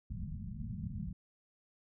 white low-pass noise, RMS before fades -41 dBFS, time 0.1-1.13 s, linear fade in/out 5 ms, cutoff 220 Hz, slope 96 dB/octave, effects none

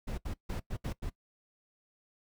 brown noise bursts at uneven times, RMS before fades -36 dBFS, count 6, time 0.07-0.18 / 0.25-0.34 / 0.49-0.6 / 0.7-0.77 / 0.84-0.93 / 1.02-1.1 s, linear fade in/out 10 ms, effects noise-tail reverb RT60 0.1 s tail -19 dB re dry

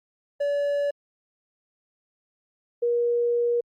triangle / sine tone pair in turn, 573 / 476.4 Hz, D5 / A#4, -43 / +38 cents, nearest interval minor third, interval 319 cents, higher first, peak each -20 dBFS, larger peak neither, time 0.4-0.91 / 2.82-3.61 s, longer second, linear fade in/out 10 ms, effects Opus 48 kbps

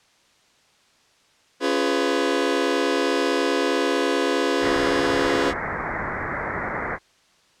sawtooth chord, C# dominant seventh, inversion none, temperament just, 277.2 / 346.5 / 415.8 / 498.9 Hz, C#4 / E#4 / G#4 / B4, 0 / -14 / +2 / +17 cents, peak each -21 dBFS, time 1.6-5.54 s, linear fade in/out 50 ms
white low-pass noise, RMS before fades -28 dBFS, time 4.6-6.99 s, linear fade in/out 50 ms, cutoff 2100 Hz, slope 96 dB/octave
effects white hiss -59 dBFS RMS until 7.6 s + low-pass 6000 Hz 12 dB/octave

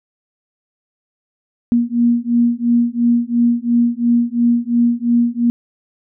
sine beating tone pair, 236 / 238.9 Hz, A#3 / A#3, +22 / +43 cents, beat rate 2.9 Hz, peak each -15 dBFS, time 1.72-5.5 s, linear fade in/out 0 ms, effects none

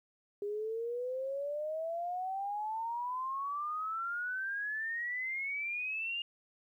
sine exponential sweep, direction up, 404 to 2841 Hz, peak -34 dBFS, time 0.42-6.22 s, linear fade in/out 2 ms, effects 12-bit

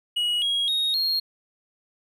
triangle tone with pitch steps, 2906 / 3300 / 3747 / 4255 Hz, F#7 / G#7 / A#7 / C8, -32 / -12 / +8 / +28 cents, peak -20 dBFS, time 0.16-1.2 s, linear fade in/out 10 ms, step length 260 ms, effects none

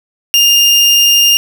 30% pulse tone, 2811 Hz, F7, 11 cents sharp, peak -3 dBFS, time 0.34-1.37 s, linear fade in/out 0 ms, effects none

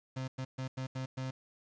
35% pulse tone bursts at uneven times, 130.81 Hz, C3, in tune, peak -34 dBFS, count 6, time 0.16-0.28 / 0.38-0.45 / 0.58-0.68 / 0.77-0.87 / 0.95-1.06 / 1.17-1.31 s, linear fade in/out 10 ms, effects resampled to 16000 Hz + 10-bit

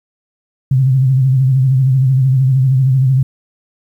sine tone with vibrato, 131.6 Hz, C3, 10 cents sharp, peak -8 dBFS, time 0.71-3.23 s, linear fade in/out 5 ms, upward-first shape sine, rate 13 Hz, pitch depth 67 cents each way, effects 8-bit

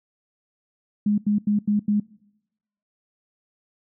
sine tone bursts, 207.7 Hz, G#3, in tune, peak -17 dBFS, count 5, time 1.06-2 s, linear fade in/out 5 ms, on 120 ms, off 85 ms, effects noise-tail reverb RT60 0.9 s tail -23 dB re dry

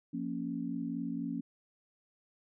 sine chord, Bb minor, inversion second, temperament equal, 174.61 / 233.1 / 277.2 Hz, F3 / Bb3 / Db4, 0 / 0 / 0 cents, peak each -40 / -38 / -37 dBFS, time 0.13-1.41 s, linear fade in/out 10 ms, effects none

